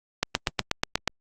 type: click train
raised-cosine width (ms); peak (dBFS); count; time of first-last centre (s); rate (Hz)
0.2; -4; 8; 0.23-1.076; 8.27
effects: Opus 48 kbps